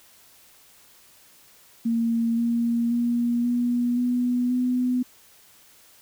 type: tone with pitch steps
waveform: sine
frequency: 230.6 / 234.4 / 238.2 / 242.1 / 246 / 250 Hz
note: A#3 / A#3 / A#3 / B3 / B3 / B3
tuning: -19 / +10 / +38 / -34 / -7 / +21 cents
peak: -20 dBFS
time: 1.85-5.03 s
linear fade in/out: 10 ms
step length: 530 ms
effects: white hiss -54 dBFS RMS until 6.01 s